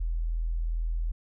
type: tone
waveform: sine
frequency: 41.2 Hz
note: E1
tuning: in tune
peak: -26 dBFS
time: 0-1.12 s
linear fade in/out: 10 ms
effects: none